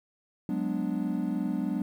triangle chord, G# half-diminished seventh, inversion third, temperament equal, 185 / 207.7 / 246.9 / 293.7 Hz, F#3 / G#3 / B3 / D4, 0 / 0 / 0 / 0 cents, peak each -31 dBFS, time 0.49-1.82 s, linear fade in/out 2 ms, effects 10-bit

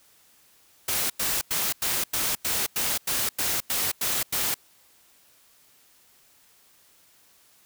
white noise bursts, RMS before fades -26 dBFS, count 12, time 0.88-4.543 s, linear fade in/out 5 ms, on 220 ms, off 93 ms, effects white hiss -59 dBFS RMS until 7.65 s

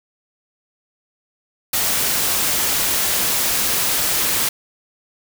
white noise, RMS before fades -19 dBFS, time 1.73-4.49 s, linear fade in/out 5 ms, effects none

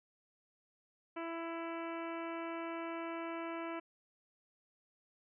harmonic tone with a mistuned harmonic, 332.5 Hz, E4, 15 cents sharp, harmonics 1 / 2 / 3 / 4 / 5 / 6 / 7 / 8 / 9, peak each -42 / -45 / -47 / -48 / -54 / -56 / -52 / -56 / -61 dBFS, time 1.16-3.8 s, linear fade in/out 10 ms, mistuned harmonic 7, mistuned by -19 cents, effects none

